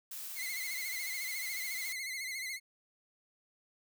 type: noise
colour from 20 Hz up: blue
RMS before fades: -43 dBFS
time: 0.11-1.93 s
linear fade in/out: 5 ms
type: tone with vibrato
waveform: sawtooth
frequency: 2097 Hz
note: C7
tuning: 3 cents sharp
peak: -34 dBFS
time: 0.35-2.6 s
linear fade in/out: 50 ms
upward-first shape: sine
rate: 14 Hz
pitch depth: 79 cents each way
effects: none